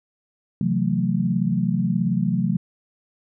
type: chord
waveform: sine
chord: F# half-diminished seventh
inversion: second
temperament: just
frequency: 133.2 / 166.5 / 185 / 222 Hz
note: C3 / E3 / F#3 / A3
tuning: +31 / +18 / 0 / +16 cents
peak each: -26 / -25 / -22 / -25 dBFS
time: 0.61-2.57 s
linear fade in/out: 2 ms
effects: none